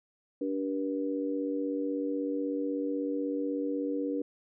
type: harmonic tone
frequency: 96.2 Hz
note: G2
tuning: 32 cents flat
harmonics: 3 / 4 / 5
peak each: -31 / -39 / -34 dBFS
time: 0.41-4.22 s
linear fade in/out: 5 ms
effects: none